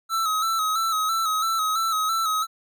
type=tone with vibrato; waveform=square; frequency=1300 Hz; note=E6; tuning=24 cents flat; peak=-22 dBFS; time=0.09-2.47 s; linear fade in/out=50 ms; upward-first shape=square; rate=3 Hz; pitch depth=42 cents each way; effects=none